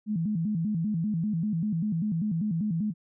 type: tone with vibrato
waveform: sine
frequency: 186.8 Hz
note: F#3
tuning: 17 cents sharp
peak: -25 dBFS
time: 0.06-2.94 s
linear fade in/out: 50 ms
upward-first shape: square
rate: 5.1 Hz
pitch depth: 220 cents each way
effects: none